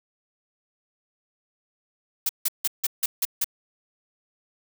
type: noise bursts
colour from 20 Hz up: blue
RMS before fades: -23 dBFS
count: 7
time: 2.26-3.444 s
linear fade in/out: 5 ms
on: 32 ms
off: 160 ms
effects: none